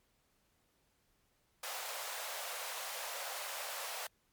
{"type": "high-pass noise", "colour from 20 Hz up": "pink", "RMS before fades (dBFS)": -42, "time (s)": [1.63, 4.07], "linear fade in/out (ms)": 5, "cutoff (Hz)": 520, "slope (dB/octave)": 48, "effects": ["pink hiss -75 dBFS RMS until 4.32 s", "MP3 96 kbps"]}